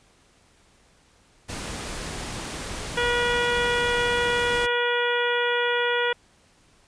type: noise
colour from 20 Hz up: pink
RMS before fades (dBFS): -33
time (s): 1.48-4.67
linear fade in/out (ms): 20
type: harmonic tone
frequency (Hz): 481.9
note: B4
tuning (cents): -43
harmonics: 1 / 2 / 3 / 4 / 5 / 6 / 7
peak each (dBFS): -25 / -29 / -27 / -29 / -33 / -34 / -32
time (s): 2.97-6.13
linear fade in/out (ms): 5
effects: pink hiss -59 dBFS RMS until 6.87 s + resampled to 22050 Hz